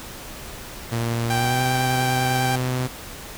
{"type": "tone with pitch glide", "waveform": "sawtooth", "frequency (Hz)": [116.54, 127.09], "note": ["A#2", "C3"], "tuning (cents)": [0, -50], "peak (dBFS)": -18, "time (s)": [0.91, 2.88], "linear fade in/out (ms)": 20, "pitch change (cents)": 150, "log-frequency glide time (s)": [1.31, 1.61]}
{"type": "tone with vibrato", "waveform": "sawtooth", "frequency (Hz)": 784, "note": "G5", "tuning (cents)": 0, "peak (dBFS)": -18, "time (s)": [1.3, 2.56], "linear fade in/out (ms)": 5, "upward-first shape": "square", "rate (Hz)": 10, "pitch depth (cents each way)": 10}
{"effects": ["pink hiss -37 dBFS RMS until 3.37 s"]}